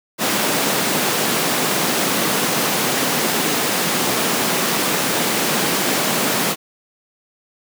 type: high-pass noise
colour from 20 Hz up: pink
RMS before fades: -19 dBFS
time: 0.18-6.56 s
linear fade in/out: 50 ms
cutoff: 170 Hz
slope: 24 dB/octave
effects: none